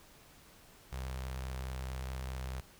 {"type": "tone with notch filter", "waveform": "sawtooth", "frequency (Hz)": 64.7, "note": "C2", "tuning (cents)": -19, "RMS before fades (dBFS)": -40, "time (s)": [0.92, 2.61], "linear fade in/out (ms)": 10, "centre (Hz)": 280, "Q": 0.79, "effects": ["pink hiss -59 dBFS RMS until 2.79 s"]}